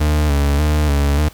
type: tone with vibrato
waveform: 40% pulse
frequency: 73.4 Hz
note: D2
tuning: in tune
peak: -12 dBFS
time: 0-1.29 s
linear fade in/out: 10 ms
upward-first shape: square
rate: 1.7 Hz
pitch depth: 50 cents each way
effects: pink hiss -43 dBFS RMS until 1.33 s